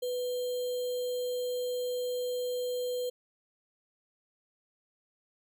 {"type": "tone with sample-and-hold", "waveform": "sine", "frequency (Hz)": 495.9, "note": "B4", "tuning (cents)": 7, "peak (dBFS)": -30, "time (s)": [0.02, 3.1], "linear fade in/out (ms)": 10, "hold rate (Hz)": 3675, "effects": []}